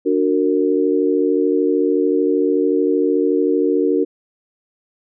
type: chord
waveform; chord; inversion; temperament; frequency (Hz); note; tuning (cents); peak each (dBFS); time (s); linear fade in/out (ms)
sine; D augmented; none; just; 293.7 / 367.1 / 458.9; D4 / F#4 / A#4; 0 / -14 / -27; -18; 0.05-4.05; 20
effects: none